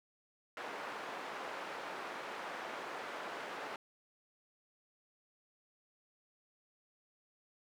white band-pass noise, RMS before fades -44 dBFS, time 0.57-3.76 s, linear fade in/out 2 ms, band 370 to 1400 Hz, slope 12 dB/octave, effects none

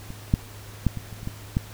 clicks, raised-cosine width 5 ms, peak -22 / -6 / -7 / -19 / -27 / -27 / -17 / -9 dBFS, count 8, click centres 0.104 / 0.339 / 0.867 / 0.973 / 1.127 / 1.231 / 1.274 / 1.569 s, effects added 104 Hz sine -42 dBFS peak until 1.73 s + pink hiss -45 dBFS RMS until 1.73 s

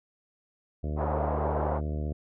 harmonic tone, 75.2 Hz, D2, 42 cents sharp, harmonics 1 / 2 / 3 / 4 / 5 / 6 / 7 / 8 / 9, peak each -30 / -36 / -40 / -42 / -44 / -46 / -47 / -48 / -49 dBFS, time 0.83-2.13 s, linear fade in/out 10 ms
pink band-pass noise, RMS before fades -31 dBFS, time 0.96-1.81 s, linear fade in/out 50 ms, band 450 to 960 Hz, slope 24 dB/octave
effects none

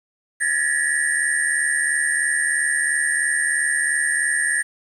sine tone cluster, 1681 / 1764 / 1908 / 9000 Hz, G#6 / A6 / A#6 / C#9, +20 / +4 / +40 / +25 cents, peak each -23 dBFS, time 0.4-4.63 s, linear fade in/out 20 ms, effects tanh soft clip ceiling -9 dBFS + 8-bit

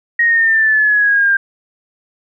sine exponential sweep, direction down, 1885 to 1587 Hz, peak -9 dBFS, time 0.19-1.37 s, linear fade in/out 5 ms, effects none

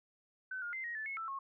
sine tone with pitch steps, 1519 / 1421 / 2077 / 1884 / 1748 / 2184 / 1327 / 1090 Hz, F#6 / F6 / C7 / A#6 / A6 / C#7 / E6 / C#6, +45 / +30 / -13 / +18 / -12 / -26 / +11 / -29 cents, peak -38 dBFS, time 0.51-1.39 s, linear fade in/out 5 ms, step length 110 ms, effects none

